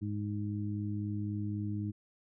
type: harmonic tone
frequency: 103.83 Hz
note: G#2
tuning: in tune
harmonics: 1 / 2 / 3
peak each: -35 / -38 / -40 dBFS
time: 0.01-1.92 s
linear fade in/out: 20 ms
effects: none